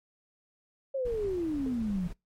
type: exponential sweep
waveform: sine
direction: down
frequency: 554.4 to 171.6 Hz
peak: -28 dBFS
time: 0.94-2.08 s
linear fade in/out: 10 ms
type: noise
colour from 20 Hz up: brown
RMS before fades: -42 dBFS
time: 1.05-2.13 s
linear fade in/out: 5 ms
type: tone with exponential decay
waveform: sine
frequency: 440 Hz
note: A4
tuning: in tune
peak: -37 dBFS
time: 1.66-1.82 s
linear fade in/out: 2 ms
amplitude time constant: 34 ms
effects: noise-tail reverb RT60 0.2 s tail -24 dB re dry + MP3 64 kbps